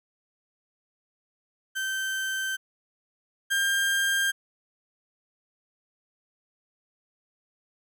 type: tone pair in turn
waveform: 35% pulse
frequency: 1551 / 1597.4 Hz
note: G6 / G6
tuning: -19 / +32 cents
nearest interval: minor second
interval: 51 cents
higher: second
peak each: -26 / -21 dBFS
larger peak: second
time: 1.75-2.57 / 3.5-4.32 s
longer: neither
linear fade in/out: 20 ms
effects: none